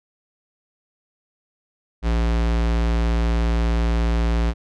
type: tone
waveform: square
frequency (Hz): 57.3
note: A#1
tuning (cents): -29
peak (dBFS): -18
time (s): 2.02-4.54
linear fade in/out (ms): 50
effects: low-pass 5000 Hz 12 dB/octave